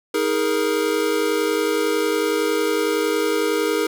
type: chord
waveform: square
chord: D# suspended fourth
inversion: none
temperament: equal with one note detuned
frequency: 316.7 / 415.3 / 466.2 Hz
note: D#4 / G#4 / A#4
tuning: +31 / 0 / 0 cents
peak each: -25 / -23 / -23 dBFS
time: 0.14-3.87 s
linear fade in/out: 5 ms
effects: none